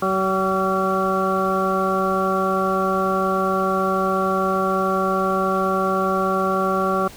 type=harmonic tone with a mistuned harmonic; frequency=190 Hz; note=F#3; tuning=46 cents sharp; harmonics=1 / 2 / 3 / 4 / 6 / 7; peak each=-25 / -24 / -25 / -27 / -23 / -26 dBFS; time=0.02-7.08 s; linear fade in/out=5 ms; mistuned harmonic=7; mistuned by=+47 cents; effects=pink hiss -42 dBFS RMS until 7.16 s